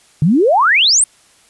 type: exponential sweep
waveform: sine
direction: up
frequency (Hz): 138.59 to 9397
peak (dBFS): -8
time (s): 0.22-1.04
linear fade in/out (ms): 2
effects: white hiss -50 dBFS RMS until 1.49 s + resampled to 24000 Hz